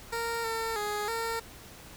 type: tone with pitch steps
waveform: 15% pulse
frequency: 463 / 452 / 416.6 / 456.9 Hz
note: A#4 / A4 / G#4 / A#4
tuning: -12 / +47 / +5 / -35 cents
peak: -24 dBFS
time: 0.12-1.4 s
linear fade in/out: 10 ms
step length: 320 ms
effects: added 60 Hz sine -58 dBFS peak until 1.96 s + pink hiss -49 dBFS RMS until 1.96 s